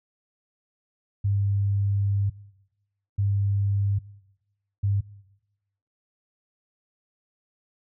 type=tone bursts at uneven times; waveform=sine; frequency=100 Hz; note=G2; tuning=35 cents sharp; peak=-20 dBFS; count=3; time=1.24-2.3 / 3.18-3.99 / 4.83-5.01 s; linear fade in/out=10 ms; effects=noise-tail reverb RT60 1.0 s tail -22 dB re dry